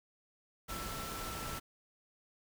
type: tone in noise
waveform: sine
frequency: 1334 Hz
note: E6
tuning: 20 cents sharp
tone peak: -45 dBFS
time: 0.68-1.6 s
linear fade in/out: 20 ms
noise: pink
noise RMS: -42 dBFS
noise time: 0.68-1.6 s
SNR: -6 dB
effects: none